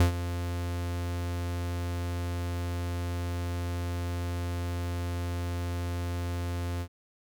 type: tone with ADSR envelope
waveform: 45% pulse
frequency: 87.31 Hz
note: F2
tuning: in tune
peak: -17 dBFS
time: 0-6.88 s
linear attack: 4 ms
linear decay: 110 ms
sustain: -13 dB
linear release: 71 ms
effects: none